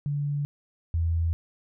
sine tone pair in turn, 144.4 / 83.08 Hz, D3 / E2, -29 / +14 cents, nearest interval minor seventh, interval 957 cents, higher first, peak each -25 / -22 dBFS, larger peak second, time 0.06-0.45 / 0.94-1.33 s, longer neither, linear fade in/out 0 ms, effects none

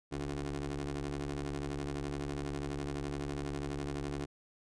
20% pulse ring-modulated tone, 71 Hz, C#2, 42 cents sharp, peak -28 dBFS, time 0.11-4.26 s, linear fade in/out 20 ms, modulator 219 Hz, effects resampled to 22050 Hz

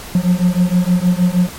triangle beating tone pair, 176.2 / 182.6 Hz, F3 / F#3, +16 / -23 cents, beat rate 6.4 Hz, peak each -12 dBFS, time 0.15-1.49 s, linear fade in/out 2 ms, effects pink hiss -32 dBFS RMS until 1.58 s + MP3 64 kbps

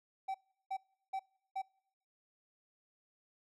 triangle tone bursts, 770 Hz, G5, 31 cents flat, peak -33 dBFS, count 4, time 0.28-1.62 s, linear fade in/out 10 ms, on 65 ms, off 360 ms, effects noise-tail reverb RT60 0.7 s tail -25 dB re dry

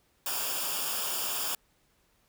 white noise with comb filter, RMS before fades -32 dBFS, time 0.26-1.55 s, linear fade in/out 2 ms, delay 0.49 ms, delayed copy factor -0.7, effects pink hiss -69 dBFS RMS until 2.28 s

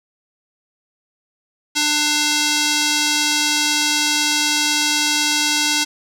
square tone with band-pass filter, 298 Hz, D4, 25 cents sharp, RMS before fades -18 dBFS, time 1.75-5.85 s, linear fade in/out 20 ms, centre 5100 Hz, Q 1.2, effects none

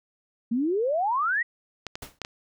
sine exponential sweep, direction up, 221.3 to 1975.5 Hz, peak -22 dBFS, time 0.51-1.43 s, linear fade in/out 10 ms
clicks, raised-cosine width 0.2 ms, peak -16 dBFS, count 4, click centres 1.867 / 1.955 / 2.217 / 2.249 s
pink noise with exponential decay, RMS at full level -35 dBFS, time 2.02-2.19 s, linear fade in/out 5 ms, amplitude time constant 36 ms
effects none

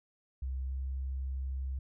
sine tone with pitch glide, 65.41 to 66.21 Hz, C2 to C2, 0 to +21 cents, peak -33 dBFS, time 0.42-1.79 s, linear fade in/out 5 ms, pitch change +21 cents, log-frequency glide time 0.66-0.72 s, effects none

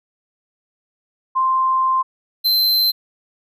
sine / square tone pair in turn, 1046.5 / 4097 Hz, C6 / C8, 0 / -37 cents, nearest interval 2 octaves, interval 2363 cents, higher second, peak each -14 dBFS, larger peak neither, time 1.35-2.03 / 2.44-2.92 s, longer first, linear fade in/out 20 ms, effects none

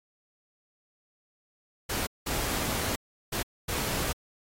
pink noise bursts at uneven times, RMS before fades -31 dBFS, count 4, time 1.89-2.07 / 2.26-2.96 / 3.32-3.43 / 3.68-4.13 s, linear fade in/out 10 ms, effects AAC 48 kbps

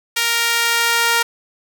sawtooth tone with high-pass filter sweep, 466.2 Hz, A#4, in tune, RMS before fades -17 dBFS, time 0.16-1.23 s, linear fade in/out 10 ms, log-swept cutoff 2100 to 1200 Hz, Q 0.99, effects none

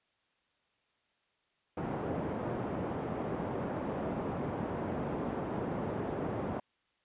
pink band-pass noise, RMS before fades -36 dBFS, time 1.77-6.6 s, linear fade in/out 5 ms, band 140 to 790 Hz, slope 12 dB/octave, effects white hiss -75 dBFS RMS until 7.04 s + resampled to 8000 Hz

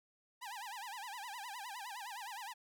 sawtooth tone with vibrato, 887 Hz, A5, 14 cents sharp, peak -40 dBFS, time 0.41-2.54 s, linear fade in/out 20 ms, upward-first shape sine, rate 9.7 Hz, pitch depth 220 cents each way, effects none

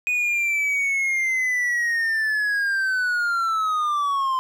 triangle linear sweep, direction down, 2489 to 1032 Hz, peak -18 dBFS, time 0.07-4.39 s, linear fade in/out 0 ms, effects none

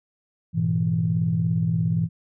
sine chord, E major, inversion first, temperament equal with one note detuned, 103.83 / 121.07 / 164.81 Hz, G#2 / B2 / E3, 0 / -34 / 0 cents, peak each -26 / -26 / -21 dBFS, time 0.53-2.09 s, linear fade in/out 50 ms, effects tanh soft clip ceiling -10 dBFS

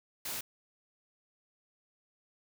white noise, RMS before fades -38 dBFS, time 0.25-0.41 s, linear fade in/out 5 ms, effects none

